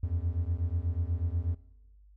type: beating tone pair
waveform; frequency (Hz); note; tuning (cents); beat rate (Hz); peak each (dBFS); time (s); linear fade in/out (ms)
triangle; 81.5 / 89.7; E2 / F2; -19 / +47; 8.2; -29; 0.03-1.55; 5
effects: noise-tail reverb RT60 1.0 s tail -19 dB re dry + added 50 Hz sine -54 dBFS peak until 2.16 s